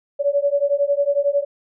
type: beating tone pair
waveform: sine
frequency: 563 / 574 Hz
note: C#5 / D5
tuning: +27 / -40 cents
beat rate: 11 Hz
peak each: -19 dBFS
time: 0.19-1.45 s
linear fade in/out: 20 ms
effects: none